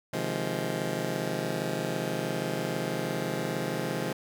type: chord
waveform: 15% pulse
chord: F minor seventh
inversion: second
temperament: just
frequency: 130.96 / 157.15 / 174.61 / 209.5 Hz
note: C3 / Eb3 / F3 / Ab3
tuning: +2 / +18 / 0 / +15 cents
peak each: -29 dBFS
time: 0.13-4.13 s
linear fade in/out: 5 ms
effects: none